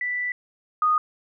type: tone pair in turn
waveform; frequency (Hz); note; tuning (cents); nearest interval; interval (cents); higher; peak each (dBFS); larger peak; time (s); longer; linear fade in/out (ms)
sine; 1975.5 / 1236.6; B6 / D#6; 0 / -11; minor sixth; 811; first; -24 / -17; second; 0.01-0.32 / 0.82-0.98; first; 2
effects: none